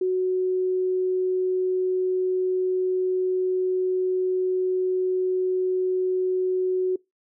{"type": "tone", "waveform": "sine", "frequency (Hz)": 370, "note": "F#4", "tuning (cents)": 0, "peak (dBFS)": -20, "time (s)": [0.01, 6.96], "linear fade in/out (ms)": 5, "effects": ["noise-tail reverb RT60 0.2 s tail -24 dB re dry"]}